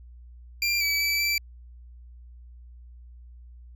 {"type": "tone with pitch steps", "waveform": "25% pulse", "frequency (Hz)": [2378, 2294, 2311, 2331], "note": ["D7", "D7", "D7", "D7"], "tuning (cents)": [21, -41, -28, -14], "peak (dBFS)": -19, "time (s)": [0.62, 1.38], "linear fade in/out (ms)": 2, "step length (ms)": 190, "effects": ["added 60 Hz sine -44 dBFS peak until 3.75 s"]}